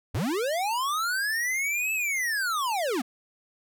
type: linear two-way sweep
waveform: square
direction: up then down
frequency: 70.4 to 2637 to 218.5 Hz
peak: -26 dBFS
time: 0.14-3.02 s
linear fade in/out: 10 ms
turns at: 1.93 s
effects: none